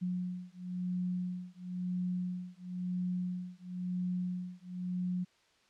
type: beating tone pair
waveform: sine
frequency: 180 / 180.98 Hz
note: F#3 / F#3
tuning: -47 / -38 cents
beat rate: 0.98 Hz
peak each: -37 / -37 dBFS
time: 0.01-5.25 s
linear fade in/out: 20 ms
effects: white hiss -68 dBFS RMS until 5.69 s + low-pass 5000 Hz 12 dB/octave